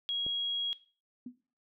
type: tone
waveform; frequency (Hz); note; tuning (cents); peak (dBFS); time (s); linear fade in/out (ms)
sine; 3300; G#7; -12; -30; 0.09-0.73; 0
type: click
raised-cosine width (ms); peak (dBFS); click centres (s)
2; -31; 0.265
type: tone with exponential decay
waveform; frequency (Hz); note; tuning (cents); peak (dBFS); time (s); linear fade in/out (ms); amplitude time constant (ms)
sine; 246.9; B3; 0; -36; 1.26-1.38; 5; 25
effects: noise-tail reverb RT60 0.4 s tail -18 dB re dry